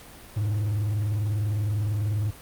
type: tone with vibrato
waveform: triangle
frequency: 104.3 Hz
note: G#2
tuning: 8 cents sharp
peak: -21 dBFS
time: 0.36-2.31 s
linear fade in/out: 10 ms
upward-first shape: sine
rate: 20 Hz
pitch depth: 140 cents each way
effects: pink hiss -46 dBFS RMS until 2.41 s + Opus 48 kbps